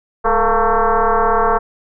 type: tone with frequency modulation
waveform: sine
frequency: 207.7 Hz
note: G#3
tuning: in tune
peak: -11 dBFS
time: 0.24-1.59 s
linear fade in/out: 20 ms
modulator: 226 Hz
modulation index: 5.2
effects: none